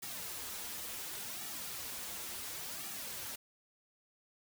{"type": "noise with flanger", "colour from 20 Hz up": "white", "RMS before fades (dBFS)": -43, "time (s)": [0.02, 3.36], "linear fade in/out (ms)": 10, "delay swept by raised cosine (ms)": [1.9, 7.7], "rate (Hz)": 0.7, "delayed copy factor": -0.8, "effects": []}